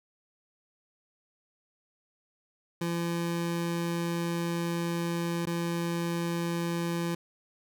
25% pulse tone with dropouts, 170.1 Hz, F3, 45 cents flat, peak -25 dBFS, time 2.81-7.15 s, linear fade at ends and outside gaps 5 ms, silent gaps 5.456-5.469 s, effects none

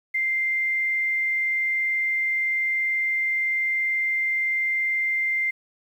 sine tone, 2093 Hz, C7, in tune, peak -21 dBFS, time 0.14-5.51 s, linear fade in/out 10 ms, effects 9-bit

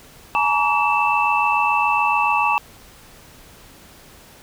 sine tone cluster, 849 / 936 / 1143 / 2653 Hz, G#5 / A#5 / D6 / E7, +38 / +7 / -47 / +10 cents, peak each -21 dBFS, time 0.35-2.58 s, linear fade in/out 0 ms, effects pink hiss -46 dBFS RMS until 4.42 s

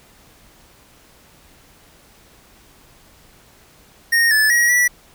square tone with pitch steps, 1855 / 1739 / 1902 / 1951 Hz, A#6 / A6 / A#6 / B6, -9 / -21 / +34 / -22 cents, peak -13 dBFS, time 4.12-4.88 s, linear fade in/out 10 ms, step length 190 ms, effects pink hiss -50 dBFS RMS until 5.14 s

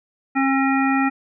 harmonic tone, 270.1 Hz, C#4, 45 cents flat, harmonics 1 / 3 / 5 / 7 / 9, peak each -18 / -23 / -25 / -26 / -28 dBFS, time 0.35-1.1 s, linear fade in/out 20 ms, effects none

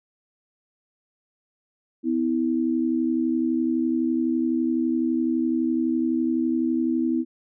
sine tone pair together, 252 / 323.9 Hz, B3 / E4, +35 / -30 cents, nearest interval major third, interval 435 cents, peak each -23 / -23 dBFS, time 2.03-7.25 s, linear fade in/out 50 ms, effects none

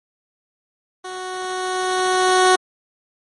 15% pulse tone with level ramp, 370 Hz, F#4, in tune, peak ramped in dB -23 to -4 dBFS, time 1.04-2.56 s, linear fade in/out 10 ms, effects MP3 48 kbps

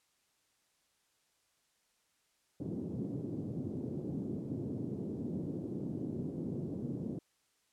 white band-pass noise, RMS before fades -39 dBFS, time 2.6-7.19 s, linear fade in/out 5 ms, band 110 to 330 Hz, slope 24 dB/octave, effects white hiss -75 dBFS RMS until 7.72 s + low-pass 10000 Hz 12 dB/octave

